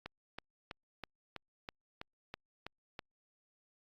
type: click train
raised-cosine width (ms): 0.3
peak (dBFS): -26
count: 10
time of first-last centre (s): 0.06-2.992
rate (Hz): 3.07
effects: Opus 48 kbps